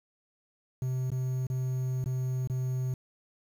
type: tone with dropouts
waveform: triangle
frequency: 128.6 Hz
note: C3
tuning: 30 cents flat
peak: -26 dBFS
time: 0.82-2.94 s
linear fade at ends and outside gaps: 2 ms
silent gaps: 1.103-1.117 / 1.468-1.5 / 2.042-2.059 / 2.474-2.498 s
effects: 9-bit